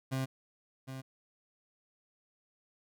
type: tone with echo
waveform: 30% pulse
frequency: 132.2 Hz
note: C3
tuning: 18 cents sharp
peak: -29 dBFS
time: 0.11-0.26 s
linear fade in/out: 20 ms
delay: 760 ms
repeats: 1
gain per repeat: -9 dB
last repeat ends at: 1.02 s
effects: none